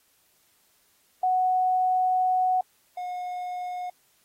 sine / triangle tone pair in turn, 740 / 722.3 Hz, F#5 / F#5, 0 / -42 cents, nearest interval unison, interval 42 cents, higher first, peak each -20 / -28 dBFS, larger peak first, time 1.23-2.61 / 2.97-3.9 s, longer first, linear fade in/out 5 ms, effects white hiss -65 dBFS RMS until 4.24 s + AAC 48 kbps

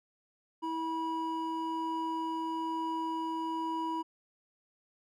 triangle tone pair together, 324.7 / 973 Hz, E4 / B5, -26 / -26 cents, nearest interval octave + perfect fifth, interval 1900 cents, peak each -34 / -32 dBFS, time 0.62-4.03 s, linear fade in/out 20 ms, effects none

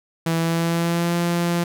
sawtooth tone with pitch glide, 164.81 to 172.11 Hz, E3 to F3, 0 to -25 cents, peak -15 dBFS, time 0.26-1.64 s, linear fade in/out 5 ms, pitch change +75 cents, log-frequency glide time 0.36-1.16 s, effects none

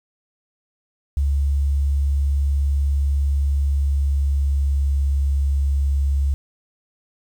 sine tone with pitch glide, 70.2 to 69.51 Hz, C#2 to C#2, +22 to +5 cents, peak -16 dBFS, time 1.17-6.34 s, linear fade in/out 0 ms, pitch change -17 cents, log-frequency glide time 3.57-5.03 s, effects 8-bit

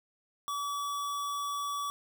square tone, 1144 Hz, D6, 46 cents flat, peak -33 dBFS, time 0.48-1.9 s, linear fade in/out 0 ms, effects none

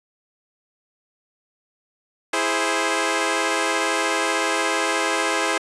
10% pulse chord, E augmented, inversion none, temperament equal, 329.6 / 415.3 / 523.3 Hz, E4 / G#4 / B#4, 0 / 0 / 0 cents, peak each -16 dBFS, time 2.33-5.58 s, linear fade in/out 5 ms, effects resampled to 24000 Hz

